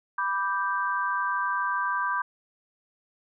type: chord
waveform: sine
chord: G major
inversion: first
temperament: equal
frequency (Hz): 987.8 / 1174.7 / 1568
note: B5 / D6 / G6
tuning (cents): 0 / 0 / 0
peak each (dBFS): -29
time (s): 0.18-2.22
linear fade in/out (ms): 5
effects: none